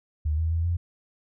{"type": "tone with pitch steps", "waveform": "sine", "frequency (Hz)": [76.2, 80.9, 82.7, 86.1], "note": ["D#2", "E2", "E2", "F2"], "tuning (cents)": [-36, -32, 6, -24], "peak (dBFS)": -22, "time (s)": [0.25, 0.77], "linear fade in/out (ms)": 10, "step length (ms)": 130, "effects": []}